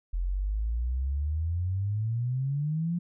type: exponential sweep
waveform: sine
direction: up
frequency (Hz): 42.23 to 176.4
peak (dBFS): -26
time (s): 0.13-2.99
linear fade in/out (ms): 10
effects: none